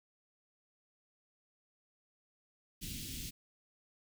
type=band-stop noise; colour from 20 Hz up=pink; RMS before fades=-43 dBFS; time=2.81-3.31 s; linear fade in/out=20 ms; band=270 to 2700 Hz; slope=24 dB/octave; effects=none